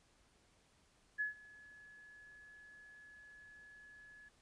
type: tone with ADSR envelope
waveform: sine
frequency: 1700 Hz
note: G#6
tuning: 40 cents sharp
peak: -33 dBFS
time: 1.18-4.29 s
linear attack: 26 ms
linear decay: 130 ms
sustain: -23 dB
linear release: 10 ms
effects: pink hiss -71 dBFS RMS until 4.41 s + resampled to 22050 Hz